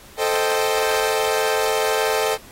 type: chord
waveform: sawtooth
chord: A half-diminished seventh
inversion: none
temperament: equal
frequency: 440 / 523.3 / 622.3 / 784 Hz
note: A4 / C5 / Eb5 / G5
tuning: 0 / 0 / 0 / 0 cents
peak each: -17 / -21 / -21 / -22 dBFS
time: 0.17-2.38 s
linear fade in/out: 50 ms
effects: pink hiss -45 dBFS RMS until 2.51 s + AAC 48 kbps